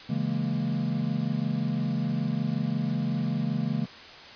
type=chord; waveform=triangle; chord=A# half-diminished seventh; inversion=first; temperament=equal; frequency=138.59 / 164.81 / 207.7 / 233.1 Hz; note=C#3 / E3 / G#3 / A#3; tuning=0 / 0 / 0 / 0 cents; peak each=-29 dBFS; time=0.09-3.86 s; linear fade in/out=10 ms; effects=white hiss -45 dBFS RMS until 4.35 s + resampled to 11025 Hz